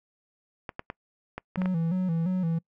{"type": "clicks", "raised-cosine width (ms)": 0.5, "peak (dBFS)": -19, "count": 7, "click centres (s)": [0.692, 0.794, 0.901, 1.38, 1.558, 1.618, 1.658]}
{"type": "tone with vibrato", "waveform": "triangle", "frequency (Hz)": 174.61, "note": "F3", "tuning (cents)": 0, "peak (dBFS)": -22, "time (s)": [1.57, 2.59], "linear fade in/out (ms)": 10, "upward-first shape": "square", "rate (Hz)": 2.9, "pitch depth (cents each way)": 98}
{"effects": ["noise-tail reverb RT60 0.1 s tail -25 dB re dry"]}